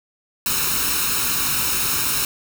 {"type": "noise with comb filter", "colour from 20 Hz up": "white", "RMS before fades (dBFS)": -21, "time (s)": [0.46, 2.25], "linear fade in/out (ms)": 2, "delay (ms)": 0.75, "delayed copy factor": 0.65, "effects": []}